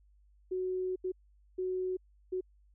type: tone bursts at uneven times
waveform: sine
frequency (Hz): 370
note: F#4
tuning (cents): 0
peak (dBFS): -31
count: 4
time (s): 0.51-0.96 / 1.04-1.12 / 1.58-1.97 / 2.32-2.41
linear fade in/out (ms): 10
effects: added 50 Hz sine -61 dBFS peak until 2.74 s